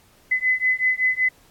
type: beating tone pair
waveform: sine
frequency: 2018 / 2023.3 Hz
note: B6 / B6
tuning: +37 / +41 cents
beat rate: 5.3 Hz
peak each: -21 dBFS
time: 0.31-1.29 s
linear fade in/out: 10 ms
effects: pink hiss -56 dBFS RMS until 1.5 s + AAC 64 kbps